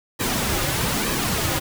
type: noise with flanger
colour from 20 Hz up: pink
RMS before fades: -23 dBFS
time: 0.19-1.6 s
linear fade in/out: 20 ms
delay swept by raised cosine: 1.4 to 4.5 ms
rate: 1.1 Hz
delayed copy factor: -0.55
effects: none